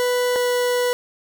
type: tone pair in turn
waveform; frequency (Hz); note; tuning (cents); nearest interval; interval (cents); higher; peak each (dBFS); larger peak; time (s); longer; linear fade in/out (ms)
40% pulse; 493.9 / 491.5; B4 / B4; 0 / -8; unison; 8; first; -17; neither; 0-0.36 / 0.36-0.93; second; 0
effects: none